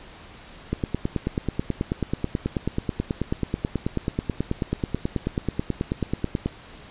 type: click train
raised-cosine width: 3 ms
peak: -10 dBFS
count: 54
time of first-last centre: 0.73-6.46 s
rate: 9.25 Hz
effects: pink hiss -45 dBFS RMS until 6.9 s + resampled to 8000 Hz